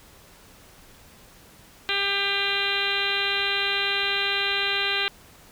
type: harmonic tone with a mistuned harmonic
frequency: 399.1 Hz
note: G4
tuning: 31 cents sharp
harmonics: 1 / 2 / 3 / 4 / 5 / 6 / 7 / 8 / 9 / 10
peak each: -34 / -36 / -35 / -30 / -32 / -30 / -30 / -30 / -33 / -31 dBFS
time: 1.89-5.08 s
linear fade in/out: 0 ms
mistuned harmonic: 4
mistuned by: -16 cents
effects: pink hiss -51 dBFS RMS until 5.51 s